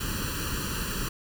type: noise with comb filter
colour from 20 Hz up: pink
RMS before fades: -31 dBFS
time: 0-1.09 s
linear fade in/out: 10 ms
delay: 0.69 ms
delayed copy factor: +1
effects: none